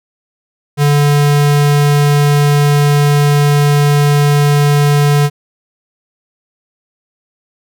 square tone, 145.2 Hz, D3, 19 cents flat, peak -8 dBFS, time 0.77-5.3 s, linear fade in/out 50 ms, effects none

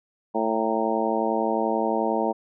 harmonic tone with a mistuned harmonic, 111.3 Hz, A2, 20 cents sharp, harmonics 2 / 3 / 4 / 5 / 6 / 7 / 8, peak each -29 / -29 / -29 / -29 / -29 / -29 / -29 dBFS, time 0.34-2.33 s, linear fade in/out 20 ms, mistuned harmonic 8, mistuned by +65 cents, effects none

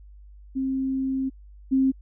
sine tone pair in turn, 265.6 / 265.6 Hz, C4 / C4, +26 / +26 cents, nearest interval unison, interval 0 cents, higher neither, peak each -23 / -17 dBFS, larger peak second, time 0.55-1.3 / 1.71-1.92 s, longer first, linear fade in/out 20 ms, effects added 50 Hz sine -44 dBFS peak until 2.01 s

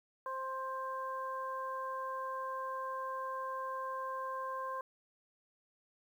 harmonic tone, 526 Hz, C5, 9 cents sharp, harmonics 1 / 2 / 3, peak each -43 / -38 / -49 dBFS, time 0.26-4.81 s, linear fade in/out 2 ms, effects 11-bit

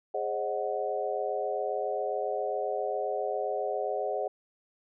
sine chord, Ab dominant seventh, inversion none, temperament equal with one note detuned, 415.3 / 534.9 / 622.3 / 740 Hz, Ab4 / C5 / Eb5 / Gb5, 0 / +38 / 0 / 0 cents, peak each -34 dBFS, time 0.14-4.28 s, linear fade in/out 5 ms, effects none

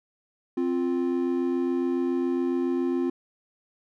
triangle tone pair together, 262 / 349.2 Hz, C4 / F4, +2 / 0 cents, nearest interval perfect fourth, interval 498 cents, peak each -24 dBFS, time 0.57-3.1 s, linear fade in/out 5 ms, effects none

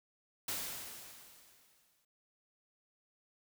white noise with exponential decay, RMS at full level -37 dBFS, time 0.48-2.05 s, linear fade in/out 5 ms, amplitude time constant 340 ms, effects none

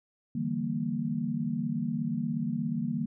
sine chord, E half-diminished seventh, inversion third, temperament equal with one note detuned, 147.94 / 164.81 / 196 / 233.1 Hz, D3 / E3 / G3 / Bb3, +13 / 0 / 0 / 0 cents, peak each -36 / -35 / -35 / -31 dBFS, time 0.35-3.06 s, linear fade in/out 5 ms, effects none

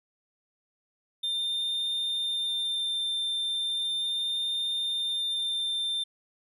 triangle tone with vibrato, 3599 Hz, A7, 38 cents sharp, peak -26 dBFS, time 1.23-6.04 s, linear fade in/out 10 ms, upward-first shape sine, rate 0.37 Hz, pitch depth 9 cents each way, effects none

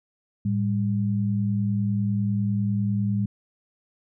sine tone pair together, 110 / 200 Hz, A2 / G3, 0 / +35 cents, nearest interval minor seventh, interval 1035 cents, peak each -24 dBFS, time 0.45-3.26 s, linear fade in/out 5 ms, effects none

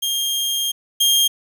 sawtooth tone pair in turn, 3218 / 3218 Hz, G7 / G7, +45 / +45 cents, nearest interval unison, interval 0 cents, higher neither, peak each -16 / -10 dBFS, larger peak second, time 0.02-0.72 / 1-1.28 s, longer first, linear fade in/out 10 ms, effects 8-bit

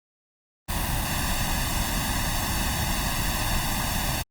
pink noise with comb filter, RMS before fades -26 dBFS, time 0.68-4.23 s, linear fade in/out 20 ms, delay 1.1 ms, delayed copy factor +0.95, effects Opus 32 kbps

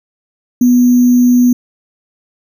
sine tone with sample-and-hold, 246.2 Hz, B3, 5 cents flat, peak -5 dBFS, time 0.61-1.53 s, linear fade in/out 5 ms, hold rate 6300 Hz, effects none

